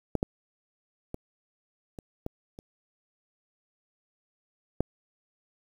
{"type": "clicks", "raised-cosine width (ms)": 2, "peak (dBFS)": [-12, -12, -21, -27, -19, -30, -11], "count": 7, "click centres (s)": [0.153, 0.229, 1.144, 1.988, 2.264, 2.589, 4.806], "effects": ["8-bit"]}